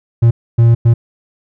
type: tone bursts at uneven times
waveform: triangle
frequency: 116.54 Hz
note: A#2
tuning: in tune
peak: -3 dBFS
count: 3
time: 0.22-0.31 / 0.58-0.75 / 0.85-0.94 s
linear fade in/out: 10 ms
effects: none